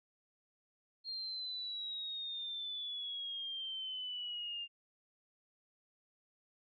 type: exponential sweep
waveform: sine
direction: down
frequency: 4231 to 2794 Hz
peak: -39 dBFS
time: 1.04-4.68 s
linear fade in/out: 50 ms
effects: none